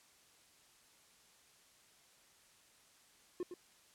triangle tone with echo, 356.9 Hz, F4, 38 cents sharp, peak -34 dBFS, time 3.4-3.43 s, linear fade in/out 2 ms, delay 110 ms, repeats 1, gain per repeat -8 dB, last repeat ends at 3.54 s, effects white hiss -66 dBFS RMS until 3.94 s + low-pass 10000 Hz 12 dB/octave

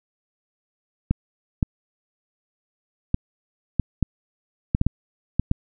clicks, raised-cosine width 5 ms, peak -6 dBFS, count 10, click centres 1.11 / 1.628 / 3.144 / 3.797 / 4.027 / 4.749 / 4.814 / 4.866 / 5.396 / 5.514 s, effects none

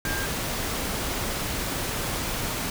sine tone in noise, 1600 Hz, G6, 35 cents sharp, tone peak -31 dBFS, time 0.05-0.26 s, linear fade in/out 2 ms, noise pink, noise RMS -29 dBFS, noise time 0.05-2.7 s, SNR -5 dB, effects none

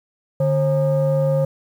sine tone pair together, 148.2 / 536.4 Hz, D3 / C5, +16 / +43 cents, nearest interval octave + minor seventh, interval 2227 cents, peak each -16 dBFS, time 0.4-1.45 s, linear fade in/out 5 ms, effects tanh soft clip ceiling -12 dBFS + 8-bit

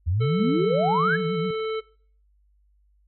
sine exponential sweep, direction up, 77.78 to 1760 Hz, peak -20 dBFS, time 0.06-1.17 s, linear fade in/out 20 ms
harmonic tone, 440 Hz, A4, in tune, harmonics 1 / 3 / 5 / 7 / 9, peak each -25 / -35 / -39 / -42 / -44 dBFS, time 0.2-1.81 s, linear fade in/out 20 ms
sine tone with vibrato, 172.6 Hz, F3, 20 cents flat, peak -25 dBFS, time 0.39-1.51 s, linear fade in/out 5 ms, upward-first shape triangle, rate 7.7 Hz, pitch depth 180 cents each way
effects noise-tail reverb RT60 0.5 s tail -21 dB re dry + added 50 Hz sine -59 dBFS peak until 3.07 s

